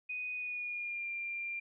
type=tone with pitch glide; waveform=sine; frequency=2489 to 2383 Hz; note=D#7 to D7; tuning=0 to +25 cents; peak=-36 dBFS; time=0.09-1.6 s; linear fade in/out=10 ms; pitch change=-75 cents; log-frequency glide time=0.34-1.09 s; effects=none